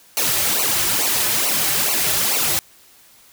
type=noise with flanger; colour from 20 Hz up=white; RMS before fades=-19 dBFS; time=0.17-2.59 s; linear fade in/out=0 ms; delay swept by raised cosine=0.57 to 4.37 ms; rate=2.3 Hz; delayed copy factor=-0.95; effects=white hiss -50 dBFS RMS until 3.32 s

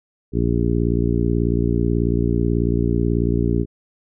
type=harmonic tone; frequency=58.27 Hz; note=A#1; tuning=in tune; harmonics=1 / 2 / 3 / 4 / 5 / 6 / 7; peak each=-22 / -22 / -24 / -25 / -25 / -26 / -26 dBFS; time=0.32-3.66 s; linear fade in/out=50 ms; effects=none

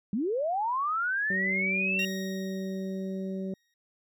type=linear sweep; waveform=sine; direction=up; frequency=185 to 2794 Hz; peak=-26 dBFS; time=0.13-2.05 s; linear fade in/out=2 ms
type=harmonic tone; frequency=190.6 Hz; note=G3; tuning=48 cents flat; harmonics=1 / 2 / 3; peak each=-32 / -38 / -42 dBFS; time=1.3-3.54 s; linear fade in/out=2 ms
type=tone with exponential decay; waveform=20% pulse; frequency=1875 Hz; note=A#6; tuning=10 cents sharp; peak=-29 dBFS; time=1.99-3.74 s; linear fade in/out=2 ms; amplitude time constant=380 ms
effects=none

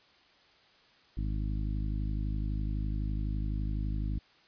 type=harmonic tone; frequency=51.91 Hz; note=G#1; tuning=in tune; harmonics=1 / 2 / 3 / 4 / 5 / 6; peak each=-31 / -37 / -41 / -43 / -45 / -47 dBFS; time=1.17-4.19 s; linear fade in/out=5 ms; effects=white hiss -62 dBFS RMS until 4.47 s + resampled to 11025 Hz

